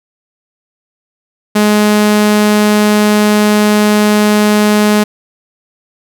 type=tone; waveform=sawtooth; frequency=210 Hz; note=G#3; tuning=19 cents sharp; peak=-3 dBFS; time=1.55-5.04 s; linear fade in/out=10 ms; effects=none